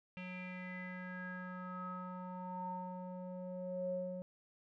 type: tone with low-pass filter sweep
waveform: square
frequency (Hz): 182.5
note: F#3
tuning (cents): -24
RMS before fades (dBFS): -44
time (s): 0.17-4.22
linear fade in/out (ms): 0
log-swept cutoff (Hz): 2600 to 480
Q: 9.2
effects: none